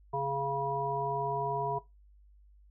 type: harmonic tone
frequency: 138.59 Hz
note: C#3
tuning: in tune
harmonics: 1 / 3 / 5 / 7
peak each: -38 / -36 / -36 / -33 dBFS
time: 0.13-1.79 s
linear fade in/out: 10 ms
effects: noise-tail reverb RT60 0.2 s tail -18 dB re dry + added 50 Hz sine -56 dBFS peak until 2.7 s